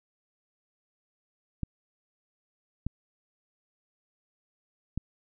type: clicks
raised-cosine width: 5 ms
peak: -18 dBFS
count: 3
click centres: 1.633 / 2.866 / 4.976 s
effects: none